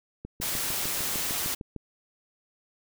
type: click train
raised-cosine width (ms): 3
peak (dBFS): -24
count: 11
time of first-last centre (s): 0.25-1.763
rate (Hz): 6.61
type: noise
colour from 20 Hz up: white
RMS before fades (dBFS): -30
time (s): 0.41-1.55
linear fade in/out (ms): 10
effects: none